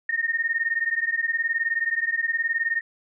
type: beating tone pair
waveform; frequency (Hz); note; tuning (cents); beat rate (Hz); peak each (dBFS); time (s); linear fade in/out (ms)
sine; 1830 / 1849; A#6 / A#6; -32 / -15; 19; -25; 0.09-2.81; 5
effects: none